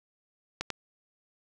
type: clicks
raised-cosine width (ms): 0.2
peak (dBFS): -14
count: 2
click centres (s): 0.61 / 0.703
effects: none